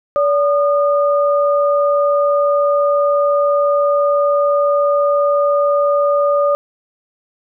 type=tone pair together; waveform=sine; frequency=575 / 1219.1 Hz; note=D5 / D#6; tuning=-37 / -36 cents; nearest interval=octave + minor second; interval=1301 cents; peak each=-12 / -18 dBFS; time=0.16-6.55 s; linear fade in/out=0 ms; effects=none